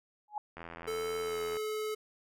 sine tone with exponential growth, 840 Hz, G#5, 19 cents sharp, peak -29 dBFS, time 0.28-0.38 s, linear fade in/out 2 ms, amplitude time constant 21 ms
click train, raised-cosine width 0.5 ms, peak -29 dBFS, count 85, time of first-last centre 0.57-1.569 s, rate 84.1 Hz
square tone with pitch glide, 439.4 to 429.9 Hz, A4 to A4, -2 to -40 cents, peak -34 dBFS, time 0.87-1.95 s, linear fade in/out 10 ms, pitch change -38 cents, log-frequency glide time 1.2-1.4 s
effects none

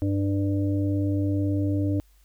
harmonic tone, 99 Hz, G2, 18 cents sharp, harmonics 1 / 3 / 5 / 6, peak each -24 / -25 / -38 / -37 dBFS, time 0.02-2 s, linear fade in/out 0 ms, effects added 50 Hz sine -55 dBFS peak until 2.24 s + white hiss -65 dBFS RMS until 2.24 s

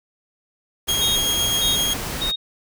pink noise, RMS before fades -28 dBFS, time 0.87-2.32 s, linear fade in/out 20 ms
sawtooth tone with tremolo, 3260 Hz, G#7, 33 cents flat, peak -15 dBFS, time 0.88-1.94 s, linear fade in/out 10 ms, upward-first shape triangle, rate 7.8 Hz, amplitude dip 25%
sine tone bursts, 3729 Hz, A#7, in tune, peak -21 dBFS, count 3, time 1.01-2.36 s, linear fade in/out 10 ms, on 150 ms, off 450 ms
effects none

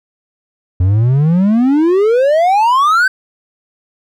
triangle exponential sweep, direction up, 87.31 to 1569 Hz, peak -6 dBFS, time 0.8-3.08 s, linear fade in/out 5 ms, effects none

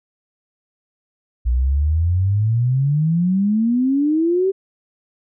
sine exponential sweep, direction up, 58.27 to 392.9 Hz, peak -14 dBFS, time 1.45-4.52 s, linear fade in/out 20 ms, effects none

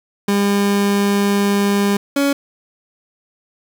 30% pulse tone pair in turn, 201.4 / 280.6 Hz, G3 / C#4, +47 / +21 cents, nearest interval tritone, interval 574 cents, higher second, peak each -11 dBFS, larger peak neither, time 0.28-1.97 / 2.16-2.33 s, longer first, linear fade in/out 5 ms, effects 8-bit

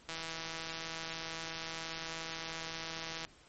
click train, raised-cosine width 0.2 ms, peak -23 dBFS, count 516, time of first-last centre 0.09-3.25 s, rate 163 Hz, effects pink hiss -61 dBFS RMS until 3.48 s + MP3 32 kbps

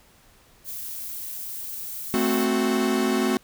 violet noise, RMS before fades -34 dBFS, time 0.64-2.47 s, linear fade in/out 50 ms
45% pulse chord, F# diminished, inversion first, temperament equal, 220 / 261.6 / 370 Hz, A3 / C4 / F#4, 0 / 0 / 0 cents, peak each -25 dBFS, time 2.14-3.37 s, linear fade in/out 0 ms
effects pink hiss -56 dBFS RMS until 3.43 s

